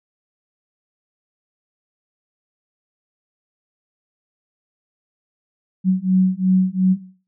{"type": "beating tone pair", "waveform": "sine", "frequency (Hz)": [185, 187.8], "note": ["F#3", "F#3"], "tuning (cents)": [0, 26], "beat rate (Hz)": 2.8, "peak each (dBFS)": -16, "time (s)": [5.84, 6.97], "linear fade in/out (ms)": 50, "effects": ["noise-tail reverb RT60 0.5 s tail -19 dB re dry"]}